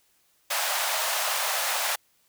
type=high-pass noise; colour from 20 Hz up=pink; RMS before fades=-27 dBFS; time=0.5-1.96 s; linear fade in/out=10 ms; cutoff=590 Hz; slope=48 dB/octave; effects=white hiss -66 dBFS RMS until 2.28 s